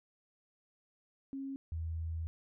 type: tone pair in turn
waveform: sine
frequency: 271.7 / 81.57 Hz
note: C#4 / E2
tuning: -35 / -18 cents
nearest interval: octave + major sixth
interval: 2083 cents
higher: first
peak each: -38 / -35 dBFS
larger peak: second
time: 1.33-1.56 / 1.72-2.27 s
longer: second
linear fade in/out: 0 ms
effects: none